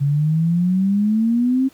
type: exponential sweep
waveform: sine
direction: up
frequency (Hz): 138.59 to 269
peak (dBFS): -14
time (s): 0-1.69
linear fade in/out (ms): 20
effects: pink hiss -52 dBFS RMS until 1.73 s + high-pass 80 Hz 12 dB/octave